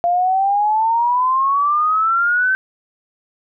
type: exponential sweep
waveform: sine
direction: up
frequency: 689 to 1547 Hz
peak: -13 dBFS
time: 0.04-2.55 s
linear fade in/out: 0 ms
effects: none